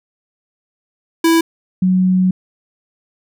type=tone pair in turn; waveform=square / sine; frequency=329.6 / 184.98 Hz; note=E4 / F#3; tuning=0 / 0 cents; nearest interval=minor seventh; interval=1000 cents; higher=first; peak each=-10 dBFS; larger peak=neither; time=1.24-1.41 / 1.82-2.31 s; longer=second; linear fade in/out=5 ms; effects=none